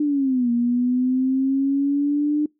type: linear two-way sweep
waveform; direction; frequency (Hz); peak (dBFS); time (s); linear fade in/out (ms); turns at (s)
sine; down then up; 300.9 to 236 to 300.9; -17; 0-2.46; 5; 0.51
effects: noise-tail reverb RT60 0.2 s tail -25 dB re dry